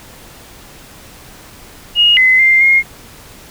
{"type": "tone with pitch steps", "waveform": "sine", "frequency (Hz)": [2868, 2038, 2097, 2138], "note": ["F7", "C7", "C7", "C7"], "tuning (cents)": [45, -46, 3, 37], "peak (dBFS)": -6, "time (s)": [1.95, 2.83], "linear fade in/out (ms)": 50, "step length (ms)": 220, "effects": ["pink hiss -38 dBFS RMS until 3.5 s"]}